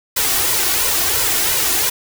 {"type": "noise with flanger", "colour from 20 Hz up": "white", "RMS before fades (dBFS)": -17, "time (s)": [0.16, 1.9], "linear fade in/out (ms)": 10, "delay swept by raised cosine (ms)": [2, 2.77], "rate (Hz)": 2.9, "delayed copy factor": 0.6, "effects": []}